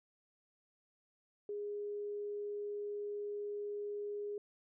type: tone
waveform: sine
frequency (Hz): 412.1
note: G#4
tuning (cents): -13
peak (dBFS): -38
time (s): 1.49-4.38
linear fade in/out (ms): 2
effects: none